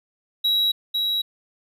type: tone pair in turn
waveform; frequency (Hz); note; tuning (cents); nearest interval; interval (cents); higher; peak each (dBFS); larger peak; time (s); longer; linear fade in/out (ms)
triangle; 3873 / 3873; B7 / B7; -35 / -35; unison; 0; neither; -16 / -19; first; 0.44-0.72 / 0.94-1.22; neither; 10
effects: none